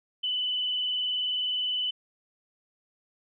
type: tone with vibrato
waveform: sine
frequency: 3000 Hz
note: F#7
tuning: 23 cents sharp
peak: -26 dBFS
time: 0.23-1.91 s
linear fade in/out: 10 ms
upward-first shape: sine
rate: 20 Hz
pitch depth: 32 cents each way
effects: none